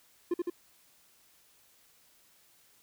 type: tone with echo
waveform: triangle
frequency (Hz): 349.2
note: F4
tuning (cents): 0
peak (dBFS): -24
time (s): 0.31-0.34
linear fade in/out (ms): 5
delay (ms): 80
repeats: 2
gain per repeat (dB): -2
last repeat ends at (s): 0.5
effects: white hiss -64 dBFS RMS until 2.82 s